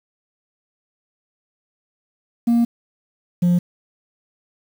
sine tone pair in turn, 235 / 176.05 Hz, A#3 / F3, +14 / +14 cents, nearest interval perfect fourth, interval 500 cents, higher first, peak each -10 dBFS, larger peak neither, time 2.47-2.65 / 3.42-3.59 s, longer first, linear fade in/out 10 ms, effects tanh soft clip ceiling -12 dBFS + 7-bit

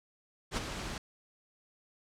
pink noise with ADSR envelope, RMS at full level -31 dBFS, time 0.51-0.98 s, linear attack 62 ms, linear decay 17 ms, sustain -8 dB, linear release 3 ms, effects low-pass 7000 Hz 12 dB/octave

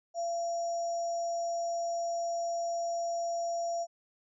sine tone with sample-and-hold, 681 Hz, F5, 44 cents flat, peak -30 dBFS, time 0.14-3.87 s, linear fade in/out 50 ms, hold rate 6300 Hz, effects resampled to 22050 Hz

